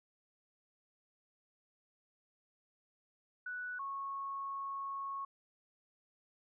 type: tone pair in turn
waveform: sine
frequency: 1480 / 1100 Hz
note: F#6 / C#6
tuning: 0 / -14 cents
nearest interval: perfect fourth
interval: 514 cents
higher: first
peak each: -39 / -38 dBFS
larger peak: second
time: 3.46-3.79 / 3.79-5.25 s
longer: second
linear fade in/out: 5 ms
effects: none